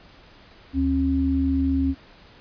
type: tone pair together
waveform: sine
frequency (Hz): 75.07 / 270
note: D2 / C#4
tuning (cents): +39 / -45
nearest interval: octave + minor seventh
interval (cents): 2216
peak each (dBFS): -24 / -20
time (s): 0.73-1.95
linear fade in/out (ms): 50
effects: pink hiss -50 dBFS RMS until 2.4 s + resampled to 11025 Hz